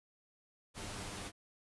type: noise with comb filter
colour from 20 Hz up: pink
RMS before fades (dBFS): -44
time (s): 0.74-1.32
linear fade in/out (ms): 50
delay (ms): 10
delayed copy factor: +0.55
effects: resampled to 24000 Hz